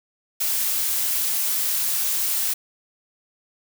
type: noise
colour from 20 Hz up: blue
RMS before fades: -23 dBFS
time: 0.4-2.54 s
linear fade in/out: 10 ms
effects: none